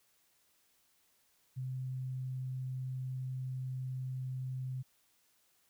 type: tone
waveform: sine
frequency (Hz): 129.4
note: C3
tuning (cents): -19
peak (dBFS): -36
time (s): 1.56-4.83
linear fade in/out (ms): 20
effects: white hiss -72 dBFS RMS until 5.69 s